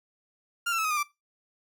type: tone with pitch steps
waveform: 30% pulse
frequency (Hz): 1396.9 / 1348.5 / 1301.8 / 1256.8 / 1213.3 / 1171.3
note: F6 / E6 / E6 / D#6 / D#6 / D6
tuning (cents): 0 / +39 / -22 / +17 / -44 / -5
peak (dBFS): -23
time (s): 0.66-1.032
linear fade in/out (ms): 10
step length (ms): 62
effects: noise-tail reverb RT60 0.2 s tail -18 dB re dry